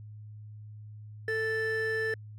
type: tone pair together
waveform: triangle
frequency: 443.2 / 1760 Hz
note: A4 / A6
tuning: +13 / 0 cents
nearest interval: 2 octaves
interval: 2387 cents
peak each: -28 dBFS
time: 1.28-2.14 s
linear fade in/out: 2 ms
effects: tanh soft clip ceiling -22 dBFS + added 106 Hz sine -43 dBFS peak until 2.38 s